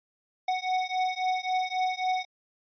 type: beating tone pair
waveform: square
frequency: 740 / 743.7 Hz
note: F#5 / F#5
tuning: 0 / +9 cents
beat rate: 3.7 Hz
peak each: -30 dBFS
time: 0.48-2.25 s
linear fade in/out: 5 ms
effects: resampled to 11025 Hz